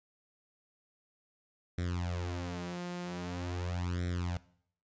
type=tone with flanger; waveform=sawtooth; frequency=88.4 Hz; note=F2; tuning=22 cents sharp; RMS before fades=-36 dBFS; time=1.78-4.37 s; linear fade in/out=0 ms; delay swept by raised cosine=0.53 to 5.73 ms; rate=0.44 Hz; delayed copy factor=+1; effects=noise-tail reverb RT60 0.6 s tail -19 dB re dry + resampled to 16000 Hz